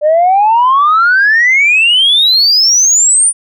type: exponential sweep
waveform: sine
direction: up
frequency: 587.3 to 9430 Hz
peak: -4 dBFS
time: 0.01-3.33 s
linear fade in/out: 50 ms
effects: tanh soft clip ceiling -2 dBFS

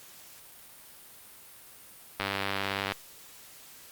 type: click train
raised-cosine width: 0.3 ms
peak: -13 dBFS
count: 72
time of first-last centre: 2.2-2.921 s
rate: 98.5 Hz
effects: white hiss -51 dBFS RMS until 3.91 s + Opus 48 kbps

